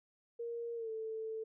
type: tone with pitch glide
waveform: sine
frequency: 468.1 to 442.3 Hz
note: A#4 to A4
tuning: +7 to +9 cents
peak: -38 dBFS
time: 0.39-1.44 s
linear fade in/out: 10 ms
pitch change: -98 cents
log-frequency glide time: 0.75-0.9 s
effects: none